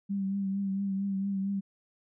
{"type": "tone with vibrato", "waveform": "sine", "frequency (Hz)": 196, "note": "G3", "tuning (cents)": 0, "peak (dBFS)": -28, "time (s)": [0.09, 1.61], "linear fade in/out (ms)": 20, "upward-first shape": "triangle", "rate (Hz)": 4.4, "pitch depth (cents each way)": 39, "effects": []}